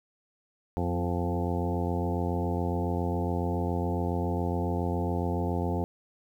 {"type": "harmonic tone with a mistuned harmonic", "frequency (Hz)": 87.2, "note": "F2", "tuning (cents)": -2, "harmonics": [1, 2, 3, 4, 5, 6, 8, 9, 10], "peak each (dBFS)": [-30, -33, -35, -36, -37, -38, -39, -40, -40], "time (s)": [0.77, 5.84], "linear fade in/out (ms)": 0, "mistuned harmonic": 3, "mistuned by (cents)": -18, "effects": ["10-bit"]}